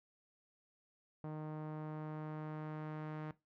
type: tone with low-pass filter sweep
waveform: sawtooth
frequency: 154.1 Hz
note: D#3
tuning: 16 cents flat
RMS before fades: -44 dBFS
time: 1.24-3.31 s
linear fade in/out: 0 ms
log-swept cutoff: 930 to 1700 Hz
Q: 1
effects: noise-tail reverb RT60 0.2 s tail -17 dB re dry